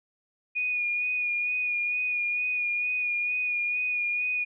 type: tone with vibrato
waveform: sine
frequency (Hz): 2455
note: D#7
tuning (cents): -24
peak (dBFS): -25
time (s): 0.55-4.45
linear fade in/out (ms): 20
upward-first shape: sine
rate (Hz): 2.2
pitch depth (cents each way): 25
effects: none